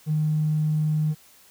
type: tone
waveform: triangle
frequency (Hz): 153.8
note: D#3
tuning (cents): -20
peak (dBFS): -16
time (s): 0.06-1.15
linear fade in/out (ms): 50
effects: tanh soft clip ceiling -18 dBFS + white hiss -54 dBFS RMS until 1.5 s